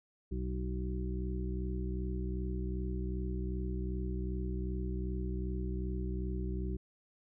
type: harmonic tone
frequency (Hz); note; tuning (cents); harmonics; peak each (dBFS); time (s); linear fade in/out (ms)
62.6; B1; +24; 1 / 2 / 3 / 5 / 6; -35 / -43 / -41 / -45 / -44; 0.31-6.77; 10
effects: none